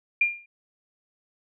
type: tone with exponential decay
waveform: sine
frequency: 2400 Hz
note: D7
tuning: 37 cents sharp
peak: -15 dBFS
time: 0.21-0.46 s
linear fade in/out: 5 ms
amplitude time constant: 54 ms
effects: none